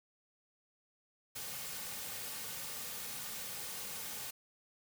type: noise with comb filter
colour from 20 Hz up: white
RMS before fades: -43 dBFS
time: 1.35-4.31 s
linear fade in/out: 10 ms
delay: 3 ms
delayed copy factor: -0.55
effects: none